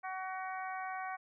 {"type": "harmonic tone", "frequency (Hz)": 375.7, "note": "F#4", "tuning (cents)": 26, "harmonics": [2, 3, 4, 5, 6], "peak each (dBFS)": [-40, -44, -46, -48, -50], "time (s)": [0.03, 1.17], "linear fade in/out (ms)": 20, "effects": []}